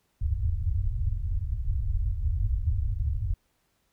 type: low-pass noise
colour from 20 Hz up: white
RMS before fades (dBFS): -27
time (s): 0.21-3.34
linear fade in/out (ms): 5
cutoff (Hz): 100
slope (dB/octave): 48
effects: pink hiss -72 dBFS RMS until 3.92 s